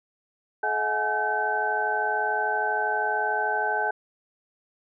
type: tone cluster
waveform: sine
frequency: 429.5 / 639 / 731 / 844 / 1533 Hz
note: A4 / D#5 / F#5 / G#5 / G6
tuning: -42 / +46 / -21 / +28 / -39 cents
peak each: -32 / -34 / -31 / -27 / -27 dBFS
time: 0.63-3.91 s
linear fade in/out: 5 ms
effects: none